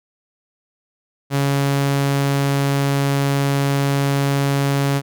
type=tone; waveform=sawtooth; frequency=139.6 Hz; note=C#3; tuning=13 cents sharp; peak=-12 dBFS; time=1.3-5.02 s; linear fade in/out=50 ms; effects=none